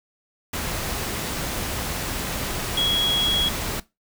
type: tone in noise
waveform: sine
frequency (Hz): 3322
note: G#7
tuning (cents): 0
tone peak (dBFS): -19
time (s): 2.77-3.49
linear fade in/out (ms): 5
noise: pink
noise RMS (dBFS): -28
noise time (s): 0.53-3.8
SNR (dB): +6
effects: noise-tail reverb RT60 0.2 s tail -18 dB re dry